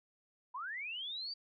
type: linear sweep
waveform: sine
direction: up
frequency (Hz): 932.3 to 4699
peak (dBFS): -39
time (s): 0.54-1.34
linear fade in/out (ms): 10
effects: none

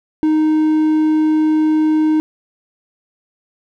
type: tone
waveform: triangle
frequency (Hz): 310.5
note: D#4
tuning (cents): -3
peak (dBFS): -9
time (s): 0.23-2.2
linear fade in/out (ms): 0
effects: none

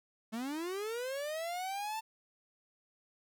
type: linear sweep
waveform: 45% pulse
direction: up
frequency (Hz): 213.3 to 896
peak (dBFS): -36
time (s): 0.32-2.01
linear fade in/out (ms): 20
effects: none

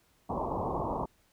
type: low-pass noise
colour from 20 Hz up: white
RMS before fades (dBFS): -33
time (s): 0.29-1.06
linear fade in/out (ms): 10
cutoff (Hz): 1100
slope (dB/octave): 96
effects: pink hiss -68 dBFS RMS until 1.32 s

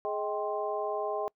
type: harmonic tone with a mistuned harmonic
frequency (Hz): 210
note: G#3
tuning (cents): +19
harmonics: 2 / 3 / 4 / 5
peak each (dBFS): -34 / -34 / -36 / -38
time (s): 0.05-1.28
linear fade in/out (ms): 0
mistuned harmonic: 4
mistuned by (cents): -110
effects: noise-tail reverb RT60 0.1 s tail -26 dB re dry

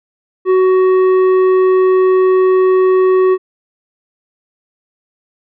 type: tone with tanh clipping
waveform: triangle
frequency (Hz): 373.3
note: F#4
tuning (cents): +15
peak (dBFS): -9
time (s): 0.45-3.38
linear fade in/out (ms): 50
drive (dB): 13
effects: none

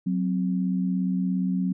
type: tone pair together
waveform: sine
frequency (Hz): 184.39 / 261.6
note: F#3 / C4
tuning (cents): -6 / 0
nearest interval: tritone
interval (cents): 606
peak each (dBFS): -23 / -29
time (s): 0.06-1.73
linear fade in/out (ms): 10
effects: none

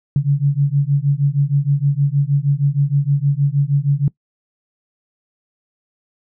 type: beating tone pair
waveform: sine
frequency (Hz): 138.59 / 144.99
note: C#3 / D3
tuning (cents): 0 / -22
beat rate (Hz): 6.4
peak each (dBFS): -16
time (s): 0.16-4.08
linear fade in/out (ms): 2
effects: noise-tail reverb RT60 0.1 s tail -22 dB re dry

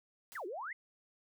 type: noise with exponential decay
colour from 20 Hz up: white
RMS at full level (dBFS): -50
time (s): 0.32-0.5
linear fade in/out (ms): 0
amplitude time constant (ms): 38
type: exponential two-way sweep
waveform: sine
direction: down then up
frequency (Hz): 2143 to 335.3 to 2143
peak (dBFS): -39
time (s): 0.35-0.73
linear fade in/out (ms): 5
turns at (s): 0.46
effects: none

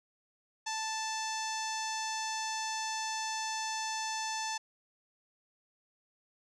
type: tone with low-pass filter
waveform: sawtooth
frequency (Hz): 880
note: A5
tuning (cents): 0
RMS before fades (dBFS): -36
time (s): 0.66-4.58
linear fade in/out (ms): 10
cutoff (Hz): 6200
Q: 4
effects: none

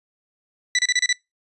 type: tone bursts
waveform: 20% pulse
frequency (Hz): 1975.5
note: B6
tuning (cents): 0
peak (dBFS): -11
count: 6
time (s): 0.75-1.128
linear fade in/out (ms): 2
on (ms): 38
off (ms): 30
effects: noise-tail reverb RT60 0.2 s tail -24 dB re dry + resampled to 24000 Hz

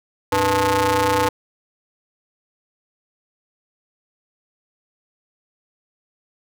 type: ring-modulated tone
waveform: sawtooth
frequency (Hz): 191.8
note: G3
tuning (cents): -37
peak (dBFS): -9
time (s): 0.32-1.29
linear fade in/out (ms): 5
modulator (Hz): 686
effects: none

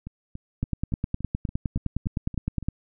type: two click trains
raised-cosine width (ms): 5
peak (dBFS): -23 / -13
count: 10 / 21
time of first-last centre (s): 0.07-2.627 / 0.63-2.685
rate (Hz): 3.52 / 9.73
effects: none

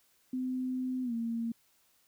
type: tone with pitch glide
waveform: sine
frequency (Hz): 255.9 to 230.6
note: C4 to A#3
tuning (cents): -38 to -19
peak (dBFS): -31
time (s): 0.33-1.52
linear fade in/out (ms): 5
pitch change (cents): -181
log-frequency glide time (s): 1.03-1.13
effects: white hiss -69 dBFS RMS until 2.07 s

